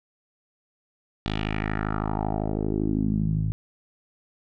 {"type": "tone with low-pass filter sweep", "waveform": "10% pulse", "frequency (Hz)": 52.7, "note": "G#1", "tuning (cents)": 26, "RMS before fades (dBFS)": -26, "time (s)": [1.26, 3.52], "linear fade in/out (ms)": 0, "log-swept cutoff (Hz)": [3700, 120], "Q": 3.1, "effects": []}